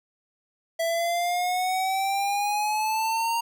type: exponential sweep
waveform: square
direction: up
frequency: 659.3 to 932.3 Hz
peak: -24 dBFS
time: 0.79-3.41 s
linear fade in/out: 10 ms
effects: none